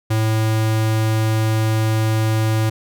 square tone, 110 Hz, A2, in tune, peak -16 dBFS, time 0.1-2.7 s, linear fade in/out 10 ms, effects none

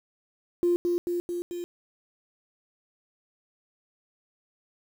sine tone with echo, 349.2 Hz, F4, in tune, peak -19 dBFS, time 0.63-0.76 s, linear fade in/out 0 ms, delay 220 ms, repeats 4, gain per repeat -3 dB, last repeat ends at 1.64 s, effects tanh soft clip ceiling -15 dBFS + 8-bit

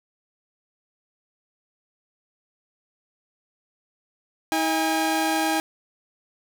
sawtooth tone pair together, 319.1 / 812.3 Hz, D#4 / G#5, +44 / -39 cents, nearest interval octave + major third, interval 1617 cents, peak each -20 dBFS, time 4.52-5.6 s, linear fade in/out 0 ms, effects none

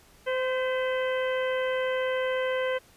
harmonic tone with a mistuned harmonic, 516 Hz, C5, 24 cents flat, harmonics 1 / 2 / 3 / 4 / 5 / 6, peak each -26 / -36 / -35 / -37 / -42 / -41 dBFS, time 0.26-2.79 s, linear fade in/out 20 ms, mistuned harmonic 4, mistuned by -36 cents, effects pink hiss -57 dBFS RMS until 2.96 s + resampled to 32000 Hz

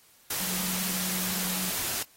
sine tone in noise, 184.1 Hz, F#3, 8 cents flat, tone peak -36 dBFS, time 0.4-1.7 s, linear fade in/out 5 ms, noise white, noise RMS -31 dBFS, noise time 0.3-2.03 s, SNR -8 dB, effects white hiss -59 dBFS RMS until 2.16 s + AAC 48 kbps

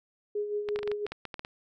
sine tone with tremolo, 415.3 Hz, G#4, in tune, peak -27 dBFS, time 0.35-1.06 s, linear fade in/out 5 ms, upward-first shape sine, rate 5.9 Hz, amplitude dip 55%
clicks, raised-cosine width 0.3 ms, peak -21 dBFS, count 12, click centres 0.688 / 0.76 / 0.79 / 0.831 / 0.876 / 0.916 / 1.066 / 1.12 / 1.253 / 1.342 / 1.394 / 1.449 s
effects none

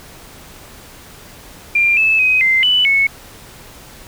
sine tone with pitch steps, 2387 / 2614 / 2519 / 2080 / 2983 / 2202 Hz, D7 / E7 / D#7 / C7 / F#7 / C#7, +28 / -15 / +21 / -11 / +13 / -12 cents, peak -10 dBFS, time 1.75-3.07 s, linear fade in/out 5 ms, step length 220 ms, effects pink hiss -39 dBFS RMS until 4.07 s

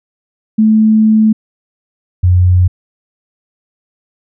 sine tone pair in turn, 217.7 / 90.22 Hz, A3 / F#2, -18 / -43 cents, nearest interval octave + minor third, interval 1525 cents, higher first, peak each -5 dBFS, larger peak neither, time 0.58-1.33 / 2.23-2.68 s, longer first, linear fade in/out 10 ms, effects none

